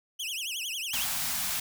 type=tone with vibrato; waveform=sawtooth; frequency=2918 Hz; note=F#7; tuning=25 cents flat; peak=-29 dBFS; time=0.19-1.05 s; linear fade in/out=10 ms; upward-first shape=triangle; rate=11 Hz; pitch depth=280 cents each way
type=band-stop noise; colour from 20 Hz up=white; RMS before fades=-31 dBFS; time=0.93-1.6 s; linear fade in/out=5 ms; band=260 to 640 Hz; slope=48 dB/octave
effects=none